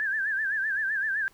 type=tone with vibrato; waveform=sine; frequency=1661.2 Hz; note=G#6; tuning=in tune; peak=-25 dBFS; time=0-1.28 s; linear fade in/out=0 ms; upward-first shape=sine; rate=7.8 Hz; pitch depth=120 cents each way; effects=pink hiss -60 dBFS RMS until 1.33 s